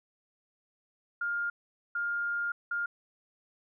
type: tone bursts at uneven times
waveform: sine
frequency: 1409 Hz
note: F6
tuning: 15 cents sharp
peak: -29 dBFS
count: 3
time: 1.21-1.5 / 1.95-2.52 / 2.71-2.86 s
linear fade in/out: 5 ms
effects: none